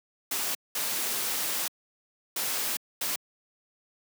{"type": "noise bursts at uneven times", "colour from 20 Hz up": "white", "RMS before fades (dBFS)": -30, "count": 4, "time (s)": [[0.31, 0.55], [0.75, 1.68], [2.36, 2.77], [3.01, 3.16]], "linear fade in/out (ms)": 5, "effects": ["high-pass 200 Hz 12 dB/octave"]}